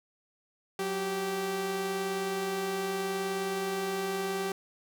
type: tone pair together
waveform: sawtooth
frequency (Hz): 185 / 389.2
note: F#3 / G4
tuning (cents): 0 / -12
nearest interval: octave + minor second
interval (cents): 1288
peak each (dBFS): -34 / -27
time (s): 0.79-4.52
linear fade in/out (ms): 2
effects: none